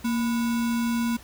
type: tone with sample-and-hold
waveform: sine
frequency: 233.1 Hz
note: A#3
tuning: in tune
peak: -22 dBFS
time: 0.04-1.17 s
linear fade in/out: 10 ms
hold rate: 1225 Hz
effects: added 60 Hz sine -51 dBFS peak until 1.23 s + pink hiss -49 dBFS RMS until 1.23 s